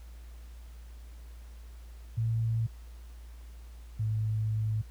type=tone pair in turn; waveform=sine; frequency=113.4 / 108.86 Hz; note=A#2 / A2; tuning=-47 / -18 cents; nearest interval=minor second; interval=71 cents; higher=first; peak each=-26 / -27 dBFS; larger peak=first; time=2.17-2.67 / 3.99-4.82 s; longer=second; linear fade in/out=10 ms; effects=added 58 Hz sine -44 dBFS peak until 4.9 s + pink hiss -61 dBFS RMS until 4.9 s